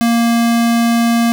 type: tone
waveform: square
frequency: 233.1 Hz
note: A#3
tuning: in tune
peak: -11 dBFS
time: 0.01-1.32 s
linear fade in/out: 0 ms
effects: none